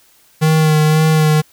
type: tone with vibrato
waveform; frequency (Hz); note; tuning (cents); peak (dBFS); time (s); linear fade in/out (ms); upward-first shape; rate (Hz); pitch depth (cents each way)
square; 155.56; D#3; 0; -10; 0.41-1.42; 20; sine; 1.9; 24
effects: white hiss -51 dBFS RMS until 1.52 s